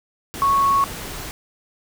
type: tone in noise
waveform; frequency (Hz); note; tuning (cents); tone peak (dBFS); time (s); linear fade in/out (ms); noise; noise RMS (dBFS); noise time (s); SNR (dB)
sine; 1106; C#6; -4; -14; 0.42-0.84; 0; pink; -32; 0.34-1.31; +15
effects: none